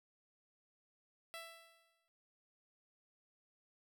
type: tone with exponential decay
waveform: 10% pulse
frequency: 664 Hz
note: E5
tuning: 12 cents sharp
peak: -36 dBFS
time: 1.34-2.08 s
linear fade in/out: 0 ms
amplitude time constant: 160 ms
effects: none